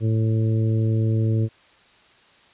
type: harmonic tone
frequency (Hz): 110.9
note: A2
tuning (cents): +14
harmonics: 1 / 2 / 3 / 4 / 5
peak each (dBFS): -18 / -29 / -29 / -33 / -39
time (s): 0-1.49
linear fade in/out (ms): 50
effects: white hiss -54 dBFS RMS until 2.53 s + resampled to 8000 Hz